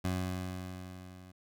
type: tone with level ramp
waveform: 20% pulse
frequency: 91.9 Hz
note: F#2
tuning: 11 cents flat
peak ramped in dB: -25 to -46 dBFS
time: 0.04-1.32 s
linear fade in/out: 10 ms
effects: none